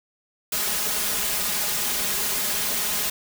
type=noise with comb filter; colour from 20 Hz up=white; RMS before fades=-25 dBFS; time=0.52-3.1 s; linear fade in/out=5 ms; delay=4.8 ms; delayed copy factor=+0.95; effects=none